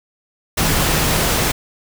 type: tone in noise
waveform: sine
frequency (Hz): 156.8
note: D#3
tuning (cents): +14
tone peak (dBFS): -25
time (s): 0.58-1.27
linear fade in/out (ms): 10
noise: pink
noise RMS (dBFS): -17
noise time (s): 0.57-1.52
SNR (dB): -11
effects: none